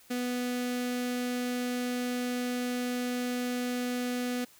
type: tone with notch filter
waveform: sawtooth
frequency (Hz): 246.9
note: B3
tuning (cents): 0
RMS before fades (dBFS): -32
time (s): 0.1-4.45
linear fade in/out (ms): 10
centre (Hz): 960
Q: 1.8
effects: white hiss -58 dBFS RMS until 4.59 s